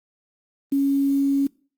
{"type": "tone with quantisation", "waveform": "sine", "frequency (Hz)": 277.2, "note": "C#4", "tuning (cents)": 0, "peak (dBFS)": -17, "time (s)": [0.72, 1.47], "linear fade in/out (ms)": 5, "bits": 7, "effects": ["noise-tail reverb RT60 0.4 s tail -23 dB re dry", "Opus 24 kbps"]}